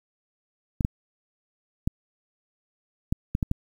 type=clicks; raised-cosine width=5 ms; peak=-11 dBFS; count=7; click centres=0.808 / 0.849 / 1.875 / 3.125 / 3.351 / 3.428 / 3.514 s; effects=8-bit